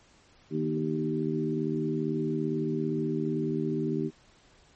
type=harmonic tone with a mistuned harmonic; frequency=77.78 Hz; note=D#2; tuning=in tune; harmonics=2 / 3 / 4 / 5; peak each=-32 / -32 / -32 / -32 dBFS; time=0.5-4.11 s; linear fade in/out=50 ms; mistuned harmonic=3; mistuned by=+19 cents; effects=pink hiss -60 dBFS RMS until 4.75 s + MP3 32 kbps